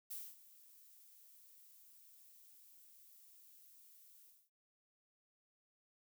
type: noise with ADSR envelope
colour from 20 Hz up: violet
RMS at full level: -45 dBFS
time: 0.1-4.5 s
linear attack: 13 ms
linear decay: 240 ms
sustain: -18 dB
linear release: 260 ms
effects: none